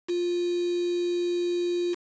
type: tone with quantisation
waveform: sine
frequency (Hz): 350.6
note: F4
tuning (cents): +7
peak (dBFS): -24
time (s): 0.08-1.95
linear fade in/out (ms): 20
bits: 6
effects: resampled to 16000 Hz